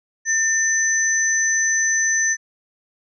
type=tone pair together; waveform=sine; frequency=1800 / 6054 Hz; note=A6 / F#8; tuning=+39 / +39 cents; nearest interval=octave + major sixth; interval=2100 cents; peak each=-19 dBFS; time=0.25-2.37 s; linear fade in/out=50 ms; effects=none